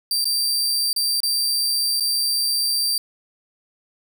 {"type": "tone with dropouts", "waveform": "sawtooth", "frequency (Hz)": 4691, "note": "D8", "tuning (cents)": -3, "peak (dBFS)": -16, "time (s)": [0.11, 2.98], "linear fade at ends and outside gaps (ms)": 2, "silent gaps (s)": [[0.244, 0.254], [0.93, 0.962], [1.204, 1.232], [1.999, 2.006]], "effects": []}